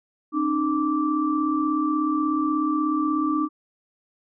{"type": "tone cluster", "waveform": "sine", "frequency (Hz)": [269.2, 305.7, 1168], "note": ["C4", "D#4", "D6"], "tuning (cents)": [49, -30, -10], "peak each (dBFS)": [-28, -22, -26], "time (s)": [0.32, 3.49], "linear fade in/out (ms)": 50, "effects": []}